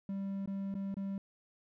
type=tone with dropouts; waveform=triangle; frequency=196 Hz; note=G3; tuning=in tune; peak=-33 dBFS; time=0.09-1.18 s; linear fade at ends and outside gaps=2 ms; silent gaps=0.459-0.475 / 0.742-0.751 / 0.943-0.968 s; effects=none